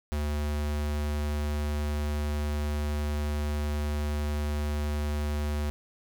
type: tone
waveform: square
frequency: 74.1 Hz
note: D2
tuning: 16 cents sharp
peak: -28 dBFS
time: 0.12-5.7 s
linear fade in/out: 0 ms
effects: none